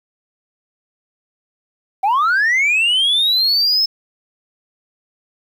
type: linear sweep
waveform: sine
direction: up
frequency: 742 to 5260 Hz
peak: -10 dBFS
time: 2.03-3.86 s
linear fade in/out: 10 ms
effects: tanh soft clip ceiling -11 dBFS + 8-bit